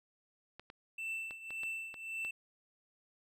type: clicks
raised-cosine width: 0.3 ms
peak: -32 dBFS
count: 7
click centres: 0.596 / 0.701 / 1.309 / 1.506 / 1.634 / 1.942 / 2.249 s
type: tone with tremolo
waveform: triangle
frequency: 2667 Hz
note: E7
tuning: 20 cents sharp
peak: -34 dBFS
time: 0.98-2.31 s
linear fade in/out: 5 ms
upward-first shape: triangle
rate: 1.8 Hz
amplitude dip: 80%
effects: none